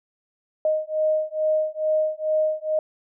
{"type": "beating tone pair", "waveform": "sine", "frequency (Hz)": [620, 622.3], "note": ["D#5", "D#5"], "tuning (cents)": [-6, 0], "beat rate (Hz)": 2.3, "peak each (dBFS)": -23, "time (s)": [0.65, 2.79], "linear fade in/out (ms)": 2, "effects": []}